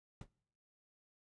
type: noise with exponential decay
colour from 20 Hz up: brown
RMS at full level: -41 dBFS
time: 0.21-0.29 s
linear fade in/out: 2 ms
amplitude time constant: 16 ms
effects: noise-tail reverb RT60 0.8 s tail -25 dB re dry + resampled to 22050 Hz